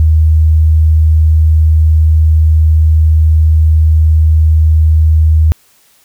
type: tone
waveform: sine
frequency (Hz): 78.6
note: D#2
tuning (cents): +18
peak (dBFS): -4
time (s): 0-5.52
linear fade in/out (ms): 0
effects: white hiss -49 dBFS RMS until 6.04 s